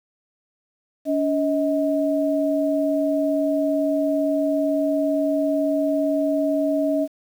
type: tone pair together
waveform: sine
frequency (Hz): 285 / 632.8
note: C#4 / D#5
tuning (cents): +48 / +29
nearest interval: octave + major second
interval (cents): 1381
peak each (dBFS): -21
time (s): 1.05-7.08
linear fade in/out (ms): 50
effects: 8-bit